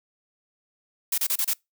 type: noise bursts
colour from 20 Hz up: blue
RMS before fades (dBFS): -24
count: 5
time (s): 1.12-1.535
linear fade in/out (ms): 5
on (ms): 59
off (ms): 30
effects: noise-tail reverb RT60 0.2 s tail -26 dB re dry